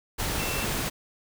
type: tone in noise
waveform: sine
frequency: 2683 Hz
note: E7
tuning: 30 cents sharp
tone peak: -35 dBFS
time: 0.38-0.66 s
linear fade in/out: 20 ms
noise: pink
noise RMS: -29 dBFS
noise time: 0.18-0.9 s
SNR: -9 dB
effects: none